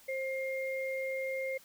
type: tone pair together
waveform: sine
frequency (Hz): 529 / 2121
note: C5 / C7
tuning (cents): +19 / +23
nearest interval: 2 octaves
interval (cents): 2404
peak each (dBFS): -34 / -38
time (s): 0.08-1.58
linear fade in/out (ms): 10
effects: white hiss -59 dBFS RMS until 1.64 s